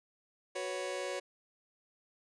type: chord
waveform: sawtooth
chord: F# suspended fourth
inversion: none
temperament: just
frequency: 370 / 493.3 / 555 Hz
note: F#4 / B4 / C#5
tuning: 0 / -2 / +2 cents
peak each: -37 / -38 / -34 dBFS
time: 0.55-1.2 s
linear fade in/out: 10 ms
effects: resampled to 22050 Hz